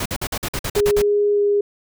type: noise bursts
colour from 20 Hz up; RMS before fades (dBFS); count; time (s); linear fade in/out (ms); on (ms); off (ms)
pink; -24; 10; 0-1.02; 5; 57; 50
type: tone with pitch glide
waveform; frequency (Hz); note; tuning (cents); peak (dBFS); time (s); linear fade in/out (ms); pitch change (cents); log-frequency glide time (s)
sine; 411.7 to 408.4; G#4 to G#4; -15 to -29; -14; 0.76-1.61; 5; -14; 1.33-1.4
effects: none